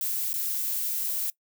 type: noise with dropouts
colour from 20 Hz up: violet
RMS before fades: -29 dBFS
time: 0.01-1.3 s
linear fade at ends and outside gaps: 1 ms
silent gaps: 0.331-0.339 s
effects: noise-tail reverb RT60 0.1 s tail -21 dB re dry